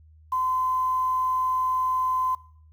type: tone with quantisation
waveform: sine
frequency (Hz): 1026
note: C6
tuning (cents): -34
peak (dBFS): -22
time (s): 0.32-2.35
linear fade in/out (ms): 5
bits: 8
effects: noise-tail reverb RT60 0.6 s tail -21 dB re dry + added 78 Hz sine -50 dBFS peak until 2.72 s